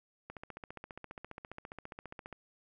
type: click train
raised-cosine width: 0.5 ms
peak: -29 dBFS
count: 31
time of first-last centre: 0.3-2.327 s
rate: 14.8 Hz
effects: none